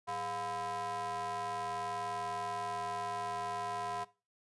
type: ring-modulated tone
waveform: square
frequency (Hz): 149.7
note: D3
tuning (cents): +33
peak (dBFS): -34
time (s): 0.07-4.05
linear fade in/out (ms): 20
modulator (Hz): 858
effects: noise-tail reverb RT60 0.3 s tail -18 dB re dry + resampled to 24000 Hz